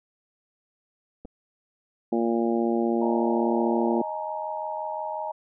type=clicks; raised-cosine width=2 ms; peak=-28 dBFS; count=2; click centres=1.25 / 1.254 s
type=harmonic tone; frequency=116.2 Hz; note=A#2; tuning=5 cents flat; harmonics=2 / 3 / 4 / 5 / 6 / 7; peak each=-25 / -25 / -32 / -33 / -34 / -34 dBFS; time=2.12-4.02 s; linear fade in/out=5 ms
type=chord; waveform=sine; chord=D# suspended fourth; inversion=none; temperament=equal with one note detuned; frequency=622.3 / 846.6 / 932.3 Hz; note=D#5 / G#5 / A#5; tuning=0 / +33 / 0 cents; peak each=-33 dBFS; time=3.01-5.32 s; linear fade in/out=10 ms
effects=none